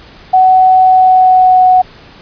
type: tone with pitch glide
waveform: sine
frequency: 748 to 739 Hz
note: F#5 to F#5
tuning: +19 to -2 cents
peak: -3 dBFS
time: 0.33-1.82 s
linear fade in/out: 10 ms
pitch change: -21 cents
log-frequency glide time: 0.83-1.66 s
effects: pink hiss -37 dBFS RMS until 2.21 s + resampled to 11025 Hz